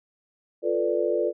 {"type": "chord", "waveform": "sine", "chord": "B half-diminished seventh", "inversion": "second", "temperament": "equal", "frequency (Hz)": [349.2, 440, 493.9, 587.3], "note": ["F4", "A4", "B4", "D5"], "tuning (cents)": [0, 0, 0, 0], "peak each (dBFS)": -27, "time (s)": [0.62, 1.33], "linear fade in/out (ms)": 50, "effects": []}